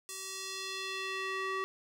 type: tone with band-pass filter sweep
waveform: square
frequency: 382.3 Hz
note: G4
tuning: 43 cents flat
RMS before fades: -38 dBFS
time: 0.09-1.64 s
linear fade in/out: 0 ms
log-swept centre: 8400 to 1400 Hz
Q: 1.2
effects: none